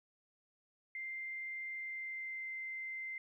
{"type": "tone with pitch glide", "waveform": "sine", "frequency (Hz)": [2093, 2080], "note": ["C7", "C7"], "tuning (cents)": [0, -11], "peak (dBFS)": -40, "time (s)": [0.95, 3.18], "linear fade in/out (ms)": 2, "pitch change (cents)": -11, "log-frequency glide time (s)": [1.69, 2.49], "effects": ["13-bit"]}